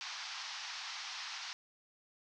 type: band-pass noise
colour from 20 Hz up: white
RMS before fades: -44 dBFS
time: 0.01-1.53 s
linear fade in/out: 0 ms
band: 780 to 5800 Hz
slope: 48 dB/octave
effects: none